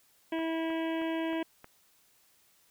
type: harmonic tone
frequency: 325.6 Hz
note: E4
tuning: 21 cents flat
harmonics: 1 / 2 / 3 / 5 / 6 / 7 / 8 / 9 / 10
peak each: -31 / -37 / -41 / -45 / -47 / -48 / -49 / -50 / -51 dBFS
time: 0.32-1.43 s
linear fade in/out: 5 ms
type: click train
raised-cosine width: 0.5 ms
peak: -32 dBFS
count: 5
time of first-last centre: 0.39-1.644 s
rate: 3.19 Hz
effects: white hiss -66 dBFS RMS until 2.7 s